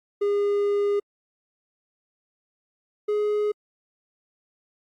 triangle tone pair in turn, 407.2 / 418.6 Hz, G#4 / G#4, -34 / +14 cents, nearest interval unison, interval 48 cents, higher second, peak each -18 / -19 dBFS, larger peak first, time 0.21-1 / 3.08-3.52 s, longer first, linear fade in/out 10 ms, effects AAC 64 kbps

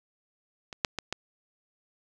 clicks, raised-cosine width 0.2 ms, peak -22 / -6 / -14 / -13 dBFS, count 4, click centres 0.728 / 0.848 / 0.987 / 1.126 s, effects none

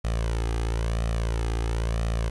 sawtooth tone with flanger, 56.5 Hz, A1, 47 cents sharp, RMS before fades -26 dBFS, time 0.04-2.3 s, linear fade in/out 10 ms, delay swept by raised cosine 1.6 to 2.47 ms, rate 0.99 Hz, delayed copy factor +0.65, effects resampled to 24000 Hz + 9-bit

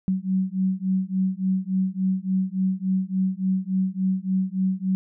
sine beating tone pair, 186.8 / 190.3 Hz, F#3 / F#3, +17 / +49 cents, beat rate 3.5 Hz, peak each -24 / -24 dBFS, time 0.08-4.95 s, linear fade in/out 0 ms, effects none

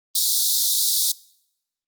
pink high-pass noise, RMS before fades -20 dBFS, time 0.15-1.12 s, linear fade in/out 5 ms, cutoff 3600 Hz, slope 96 dB/octave, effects noise-tail reverb RT60 0.8 s tail -23 dB re dry + Opus 32 kbps

